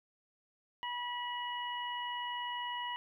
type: harmonic tone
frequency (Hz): 972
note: B5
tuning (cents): -28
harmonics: 1 / 2 / 3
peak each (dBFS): -38 / -43 / -42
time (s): 0.83-2.96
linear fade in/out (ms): 0
effects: 12-bit